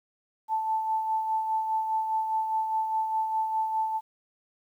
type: tone with tremolo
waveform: sine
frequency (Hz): 880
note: A5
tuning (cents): 0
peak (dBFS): -23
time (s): 0.48-4.01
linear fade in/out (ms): 50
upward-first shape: sine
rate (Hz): 4.9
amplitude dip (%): 45
effects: 10-bit